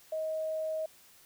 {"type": "tone", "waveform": "sine", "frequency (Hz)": 631, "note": "D#5", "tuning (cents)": 24, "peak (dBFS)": -31, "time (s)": [0.12, 0.86], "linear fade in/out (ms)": 5, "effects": ["white hiss -59 dBFS RMS until 1.25 s"]}